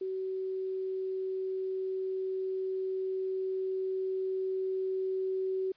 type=tone with level ramp; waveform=sine; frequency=378.4 Hz; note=F#4; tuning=39 cents sharp; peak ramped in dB=-32 to -29 dBFS; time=0.01-5.72 s; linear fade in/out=5 ms; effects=white hiss -66 dBFS RMS until 5.76 s + resampled to 11025 Hz